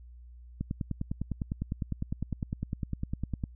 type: click train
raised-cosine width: 5 ms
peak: -19 dBFS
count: 29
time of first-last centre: 0.61-3.438 s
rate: 9.9 Hz
effects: added 60 Hz sine -47 dBFS peak until 3.55 s